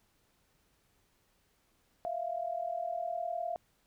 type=tone pair together; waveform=sine; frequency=658.3 / 698 Hz; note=E5 / F5; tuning=-3 / -1 cents; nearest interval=minor second; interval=102 cents; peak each=-37 / -35 dBFS; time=2.05-3.56 s; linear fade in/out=0 ms; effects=pink hiss -72 dBFS RMS until 3.86 s